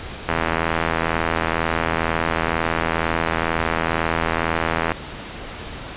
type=click train; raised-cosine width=0.5 ms; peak=-4 dBFS; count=381; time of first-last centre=0.29-4.919 s; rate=82.1 Hz; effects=pink hiss -33 dBFS RMS until 5.96 s + resampled to 8000 Hz